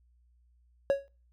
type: tone with exponential decay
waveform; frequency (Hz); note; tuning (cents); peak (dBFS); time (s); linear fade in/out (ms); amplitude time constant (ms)
triangle; 554.4; C#5; 0; -17; 0.9-1.08; 0; 38
effects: noise-tail reverb RT60 0.4 s tail -25 dB re dry + added 60 Hz sine -62 dBFS peak until 1.32 s